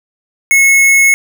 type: tone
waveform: square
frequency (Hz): 2185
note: C#7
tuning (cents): -26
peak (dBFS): -6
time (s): 0.51-1.14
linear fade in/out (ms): 0
effects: none